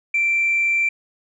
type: tone with frequency modulation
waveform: sine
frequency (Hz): 2349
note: D7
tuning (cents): 0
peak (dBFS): -15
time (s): 0.14-0.89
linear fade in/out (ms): 5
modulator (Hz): 37.6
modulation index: 0.32
effects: tanh soft clip ceiling -12 dBFS